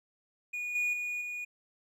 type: tone with level steps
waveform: triangle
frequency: 2452 Hz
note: D#7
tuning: 26 cents flat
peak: -32 / -26 / -31 / -34 dBFS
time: 0.53-1.45 s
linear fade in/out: 10 ms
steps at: 0.75 / 0.93 / 1.21 s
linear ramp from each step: 5 ms
effects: none